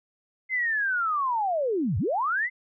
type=linear two-way sweep; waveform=sine; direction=down then up; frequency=2093 to 79.3 to 2093 Hz; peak=-23 dBFS; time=0.49-2.5 s; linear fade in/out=50 ms; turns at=1.98 s; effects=none